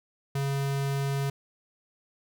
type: tone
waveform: square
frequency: 138.59 Hz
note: C#3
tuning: in tune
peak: -27 dBFS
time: 0.35-1.3 s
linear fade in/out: 5 ms
effects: none